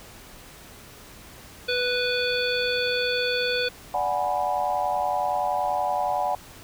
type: harmonic tone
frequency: 493.9 Hz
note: B4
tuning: in tune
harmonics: 1 / 3 / 5 / 7 / 9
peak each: -26 / -29 / -30 / -30 / -31 dBFS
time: 1.68-3.69 s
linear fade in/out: 10 ms
type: chord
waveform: sine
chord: G# half-diminished seventh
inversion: second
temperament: equal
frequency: 587.3 / 740 / 830.6 / 987.8 Hz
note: D5 / F#5 / G#5 / B5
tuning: 0 / 0 / 0 / 0 cents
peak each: -30 / -25 / -28 / -31 dBFS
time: 3.94-6.35 s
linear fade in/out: 2 ms
effects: pink hiss -46 dBFS RMS until 6.63 s